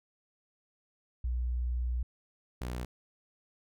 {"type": "tone pair in turn", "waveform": ["sine", "sawtooth"], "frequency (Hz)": [60.9, 61.29], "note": ["B1", "B1"], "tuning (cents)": [-24, -13], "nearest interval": "unison", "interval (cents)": 11, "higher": "second", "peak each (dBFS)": [-29, -31], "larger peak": "first", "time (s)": [[1.24, 2.03], [2.61, 2.85]], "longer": "first", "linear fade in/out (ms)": 5, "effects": []}